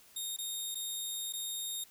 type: tone with dropouts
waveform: 15% pulse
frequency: 3700 Hz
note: A#7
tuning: 14 cents flat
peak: -29 dBFS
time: 0.16-1.84 s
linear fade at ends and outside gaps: 5 ms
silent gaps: 0.365-0.385 / 0.747-0.753 / 1.326-1.334 s
effects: white hiss -60 dBFS RMS until 1.9 s